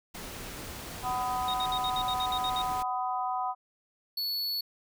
pink noise, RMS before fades -41 dBFS, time 0.14-2.83 s, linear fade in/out 10 ms
harmonic tone, 250.2 Hz, B3, 23 cents sharp, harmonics 3 / 4 / 5, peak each -31 / -33 / -36 dBFS, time 1.02-3.55 s, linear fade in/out 50 ms
sine tone bursts, 3729 Hz, A#7, in tune, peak -31 dBFS, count 10, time 1.48-2.618 s, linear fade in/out 2 ms, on 58 ms, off 62 ms
square tone, 4420 Hz, C#8, 6 cents flat, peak -30 dBFS, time 4.17-4.61 s, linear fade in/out 5 ms
effects none

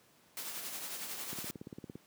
white noise with tremolo, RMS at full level -40 dBFS, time 0.37-1.51 s, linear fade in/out 0 ms, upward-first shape triangle, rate 11 Hz, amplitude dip 45%
click train, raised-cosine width 3 ms, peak -29 dBFS, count 12, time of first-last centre 1.33-1.955 s, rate 17.6 Hz
effects pink hiss -65 dBFS RMS until 2.06 s + high-pass 150 Hz 12 dB/octave

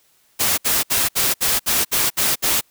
white noise bursts, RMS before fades -18 dBFS, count 9, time 0.39-2.612 s, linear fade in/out 20 ms, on 190 ms, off 64 ms, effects white hiss -59 dBFS RMS until 2.7 s

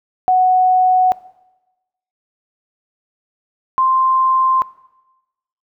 sine tone pair in turn, 740 / 1046.5 Hz, F#5 / C6, 0 / 0 cents, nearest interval tritone, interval 600 cents, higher second, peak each -9 / -11 dBFS, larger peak first, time 0.28-1.12 / 3.78-4.62 s, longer neither, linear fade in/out 0 ms, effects noise-tail reverb RT60 1.0 s tail -19 dB re dry

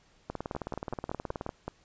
two click trains, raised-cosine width 1 ms, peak -20 / -20 dBFS, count 23 / 7, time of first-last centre 0.3-1.464 / 0.55-1.68 s, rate 18.9 / 5.31 Hz, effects pink hiss -64 dBFS RMS until 1.84 s + resampled to 16000 Hz

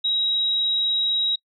sine tone, 3831 Hz, A#7, 47 cents sharp, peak -19 dBFS, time 0.04-1.36 s, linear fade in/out 10 ms, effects noise-tail reverb RT60 0.1 s tail -25 dB re dry

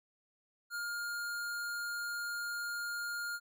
square tone, 1413 Hz, F6, 20 cents sharp, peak -37 dBFS, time 0.7-3.4 s, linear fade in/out 50 ms, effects none

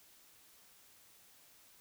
silence, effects white hiss -63 dBFS RMS until 1.8 s

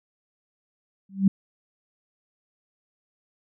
sine tone with exponential growth, 194.3 Hz, G3, 15 cents flat, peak -11 dBFS, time 1.09-1.28 s, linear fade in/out 5 ms, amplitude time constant 40 ms, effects none

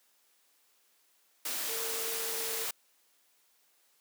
sine tone in noise, 453.4 Hz, A#4, 48 cents flat, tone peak -41 dBFS, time 1.69-2.65 s, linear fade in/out 5 ms, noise white, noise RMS -35 dBFS, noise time 1.45-2.71 s, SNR -9 dB, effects white hiss -69 dBFS RMS until 4 s + high-pass 300 Hz 12 dB/octave

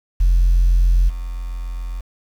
sine tone with level steps, 43.65 Hz, F1, in tune, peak -9 / -23 dBFS, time 0.2-2.01 s, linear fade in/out 10 ms, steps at 1.08 s, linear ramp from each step 20 ms, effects tanh soft clip ceiling -8 dBFS + 7-bit

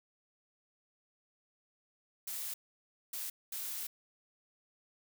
blue noise bursts at uneven times, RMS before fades -40 dBFS, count 3, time 2.27-2.54 / 3.13-3.3 / 3.52-3.87 s, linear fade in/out 5 ms, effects none

